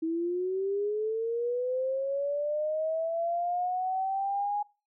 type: linear sweep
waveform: sine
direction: up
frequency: 320 to 830.6 Hz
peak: -27 dBFS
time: 0.02-4.63 s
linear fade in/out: 10 ms
effects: noise-tail reverb RT60 0.3 s tail -22 dB re dry